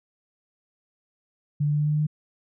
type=tone with pitch steps; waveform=sine; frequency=146.7 / 147.55 / 148.4 / 149.26 / 150.13 / 151 / 151.87 Hz; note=D3 / D3 / D3 / D3 / D3 / D3 / D#3; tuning=-2 / +8 / +18 / +28 / +38 / +48 / -42 cents; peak=-20 dBFS; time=1.6-2.069 s; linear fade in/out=10 ms; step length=67 ms; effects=none